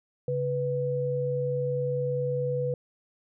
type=tone pair together; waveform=sine; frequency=138.6 / 493.9 Hz; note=C#3 / B4; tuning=0 / 0 cents; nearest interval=octave + minor seventh; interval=2200 cents; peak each=-30 / -27 dBFS; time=0.28-2.74 s; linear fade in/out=2 ms; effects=none